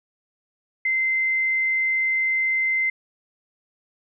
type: tone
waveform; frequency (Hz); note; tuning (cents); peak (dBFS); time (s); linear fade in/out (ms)
sine; 2074; C7; -16; -19; 0.85-2.9; 5
effects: none